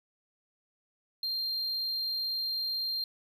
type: tone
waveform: triangle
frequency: 4186 Hz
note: C8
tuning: in tune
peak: -29 dBFS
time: 1.23-3.04 s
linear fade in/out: 2 ms
effects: none